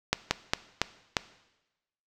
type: slowing click train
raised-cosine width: 0.2 ms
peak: -5 dBFS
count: 5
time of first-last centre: 0.13-1.168 s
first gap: 180 ms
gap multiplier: 1.25
effects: noise-tail reverb RT60 1.0 s tail -17 dB re dry